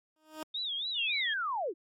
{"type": "tone with exponential growth", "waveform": "15% pulse", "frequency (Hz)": 311.3, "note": "D#4", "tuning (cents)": 1, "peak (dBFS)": -29, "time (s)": [0.16, 0.43], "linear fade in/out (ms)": 2, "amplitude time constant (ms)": 57}
{"type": "tone with vibrato", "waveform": "sine", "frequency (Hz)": 3574, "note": "A7", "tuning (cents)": 26, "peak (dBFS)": -32, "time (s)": [0.54, 1.34], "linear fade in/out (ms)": 10, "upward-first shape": "sine", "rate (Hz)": 3.6, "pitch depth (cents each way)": 180}
{"type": "linear sweep", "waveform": "sine", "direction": "down", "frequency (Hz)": [3014, 292.8], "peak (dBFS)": -30, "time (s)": [0.94, 1.74], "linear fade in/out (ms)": 50}
{"effects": ["MP3 64 kbps"]}